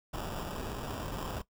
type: noise with sample-and-hold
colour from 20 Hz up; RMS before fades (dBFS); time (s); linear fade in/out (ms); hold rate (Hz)
pink; -38; 0.13-1.42; 10; 2100
effects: noise-tail reverb RT60 0.1 s tail -17 dB re dry